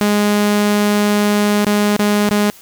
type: tone with dropouts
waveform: sawtooth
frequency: 207.1 Hz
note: G#3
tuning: 5 cents flat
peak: -8 dBFS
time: 0.01-2.5 s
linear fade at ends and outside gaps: 0 ms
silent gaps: 1.646-1.666 / 1.964-1.993 / 2.291-2.311 s
effects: white hiss -42 dBFS RMS until 2.61 s